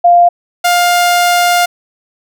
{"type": "tone pair in turn", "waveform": ["sine", "sawtooth"], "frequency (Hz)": [698, 704.5], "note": ["F5", "F5"], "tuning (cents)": [-1, 15], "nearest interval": "unison", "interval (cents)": 16, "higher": "second", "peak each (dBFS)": [-3, -4], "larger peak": "first", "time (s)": [[0.04, 0.29], [0.64, 1.66]], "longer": "second", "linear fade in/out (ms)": 10, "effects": []}